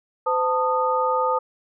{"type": "tone cluster", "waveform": "sine", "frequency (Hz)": [510, 890, 1235], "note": ["C5", "A5", "D#6"], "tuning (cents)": [-44, 20, -13], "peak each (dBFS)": -23, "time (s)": [0.26, 1.39], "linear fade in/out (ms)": 10, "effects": []}